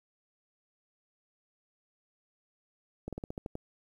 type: slowing click train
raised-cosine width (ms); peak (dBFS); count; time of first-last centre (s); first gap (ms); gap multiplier
2; -24; 8; 3.08-3.554; 47; 1.12
effects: 10-bit